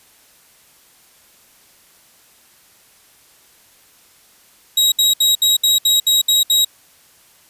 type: tone bursts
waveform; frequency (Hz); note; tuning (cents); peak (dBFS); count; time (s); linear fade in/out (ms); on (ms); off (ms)
sawtooth; 3821; A#7; +42; -8; 9; 4.77-6.648; 5; 150; 66
effects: white hiss -51 dBFS RMS until 7.49 s + resampled to 32000 Hz